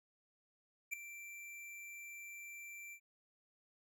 square tone with ADSR envelope, 2349 Hz, D7, in tune, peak -35 dBFS, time 0.91-3 s, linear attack 25 ms, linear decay 3 ms, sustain -14 dB, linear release 74 ms, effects none

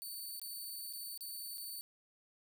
5% pulse tone with dropouts, 4518 Hz, C#8, 32 cents sharp, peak -36 dBFS, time 0.02-1.81 s, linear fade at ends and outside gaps 0 ms, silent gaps 0.396-0.416 / 0.928-0.934 / 1.176-1.208 / 1.575-1.58 s, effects none

